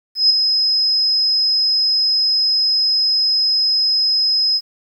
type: tone with ADSR envelope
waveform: sine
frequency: 5090 Hz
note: D#8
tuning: 39 cents sharp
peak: -7 dBFS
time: 0.15-4.61 s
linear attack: 150 ms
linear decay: 9 ms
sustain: -6 dB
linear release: 50 ms
effects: 8-bit